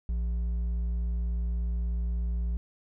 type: tone with hard clipping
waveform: sine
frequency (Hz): 58.27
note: A#1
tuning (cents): 0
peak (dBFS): -28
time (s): 0.09-2.57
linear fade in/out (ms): 0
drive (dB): 4
effects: none